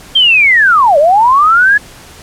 sine linear two-way sweep, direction down then up, 3216 to 554.4 to 1709 Hz, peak -4 dBFS, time 0.15-1.78 s, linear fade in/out 10 ms, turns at 0.98 s, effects pink hiss -35 dBFS RMS until 2.22 s + low-pass 12000 Hz 12 dB/octave

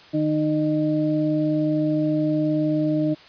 harmonic tone, 153.2 Hz, D#3, 27 cents flat, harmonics 1 / 2 / 4, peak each -26 / -20 / -27 dBFS, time 0.13-3.15 s, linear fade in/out 20 ms, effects white hiss -47 dBFS RMS until 3.28 s + resampled to 11025 Hz

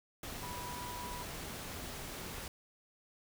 sine tone in noise, 979 Hz, B5, 15 cents flat, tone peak -44 dBFS, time 0.43-1.23 s, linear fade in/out 2 ms, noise pink, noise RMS -44 dBFS, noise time 0.23-2.48 s, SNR -3 dB, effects none

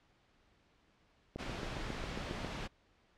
click train, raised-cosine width 2 ms, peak -27 dBFS, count 9, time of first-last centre 1.36-2.447 s, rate 7.36 Hz
pink noise, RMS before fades -41 dBFS, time 1.38-2.68 s, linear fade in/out 20 ms
effects pink hiss -70 dBFS RMS until 3.17 s + low-pass 4000 Hz 12 dB/octave

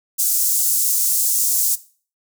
pink high-pass noise, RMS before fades -18 dBFS, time 0.18-1.76 s, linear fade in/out 20 ms, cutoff 6900 Hz, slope 24 dB/octave, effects noise-tail reverb RT60 0.4 s tail -17 dB re dry

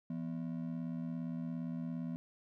triangle ring-modulated tone, 207.7 Hz, G#3, in tune, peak -32 dBFS, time 0.1-2.16 s, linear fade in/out 0 ms, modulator 38.7 Hz, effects none

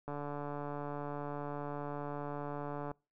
click train, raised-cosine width 1 ms, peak -27 dBFS, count 412, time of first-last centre 0.08-2.914 s, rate 145 Hz, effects noise-tail reverb RT60 0.3 s tail -26 dB re dry

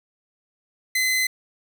sawtooth tone, 2040 Hz, C7, 44 cents flat, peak -16 dBFS, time 0.95-1.27 s, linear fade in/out 5 ms, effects 8-bit

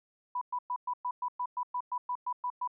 sine tone bursts, 987.8 Hz, B5, in tune, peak -30 dBFS, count 14, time 0.35-2.676 s, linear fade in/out 5 ms, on 64 ms, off 110 ms, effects none

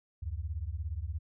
sine beating tone pair, 71.5 / 88.5 Hz, D2 / F2, -46 / +23 cents, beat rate 17 Hz, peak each -36 / -37 dBFS, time 0.22-1.19 s, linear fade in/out 10 ms, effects none

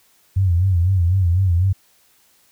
sine tone with vibrato, 90.7 Hz, F#2, 34 cents flat, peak -13 dBFS, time 0.36-1.73 s, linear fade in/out 10 ms, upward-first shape sine, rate 4 Hz, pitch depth 120 cents each way, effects white hiss -57 dBFS RMS until 2.51 s

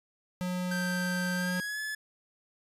square tone, 180.9 Hz, F#3, 39 cents flat, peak -31 dBFS, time 0.41-1.6 s, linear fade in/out 0 ms
45% pulse tone with pitch glide, 1568 to 1719.8 Hz, G6 to A6, 0 to -40 cents, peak -33 dBFS, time 0.71-1.95 s, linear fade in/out 5 ms, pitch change +160 cents, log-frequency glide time 1.35-1.8 s
effects resampled to 32000 Hz + 11-bit

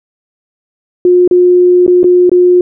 sine tone with dropouts, 358.3 Hz, F4, 44 cents sharp, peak -3 dBFS, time 1.05-2.61 s, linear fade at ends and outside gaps 2 ms, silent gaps 1.277-1.311 / 1.865-1.878 / 2.032-2.042 / 2.295-2.316 s, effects none

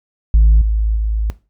sine tone with level steps, 53.9 Hz, A1, 35 cents flat, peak -4 / -12 / -14 dBFS, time 0.34-1.3 s, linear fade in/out 0 ms, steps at 0.61 / 0.96 s, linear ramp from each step 5 ms, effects noise-tail reverb RT60 0.3 s tail -17 dB re dry + tanh soft clip ceiling -4 dBFS

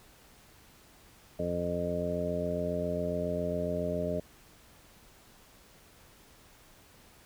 harmonic tone, 87.31 Hz, F2, in tune, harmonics 1 / 2 / 3 / 4 / 5 / 6 / 7, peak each -40 / -36 / -39 / -43 / -37 / -42 / -33 dBFS, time 1.39-4.2 s, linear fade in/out 5 ms, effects pink hiss -58 dBFS RMS until 7.25 s

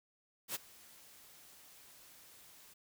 white noise with ADSR envelope, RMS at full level -37 dBFS, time 0.48-2.74 s, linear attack 69 ms, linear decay 22 ms, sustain -22 dB, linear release 12 ms, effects none

